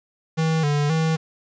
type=tone with vibrato; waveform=square; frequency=153.1 Hz; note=D#3; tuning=28 cents flat; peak=-19 dBFS; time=0.37-1.17 s; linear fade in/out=20 ms; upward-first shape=square; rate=1.9 Hz; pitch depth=81 cents each way; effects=resampled to 16000 Hz + 9-bit